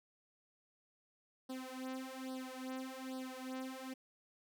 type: tone with flanger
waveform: sawtooth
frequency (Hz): 260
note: C4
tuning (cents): -11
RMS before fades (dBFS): -45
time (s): 1.49-3.94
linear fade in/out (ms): 10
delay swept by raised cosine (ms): 0.21 to 3.81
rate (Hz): 1.2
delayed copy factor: +0.95
effects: none